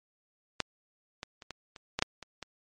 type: clicks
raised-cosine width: 0.2 ms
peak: -9 / -20 / -29 / -21 / -29 / -13 / -6 / -25 / -22 dBFS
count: 9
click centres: 0.603 / 1.231 / 1.422 / 1.507 / 1.762 / 1.99 / 2.024 / 2.227 / 2.427 s
effects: MP3 48 kbps